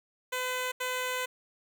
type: tone bursts at uneven times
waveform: 10% pulse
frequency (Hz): 506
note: B4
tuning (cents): +42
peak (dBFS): -22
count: 2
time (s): 0.32-0.72 / 0.8-1.26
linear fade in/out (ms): 10
effects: none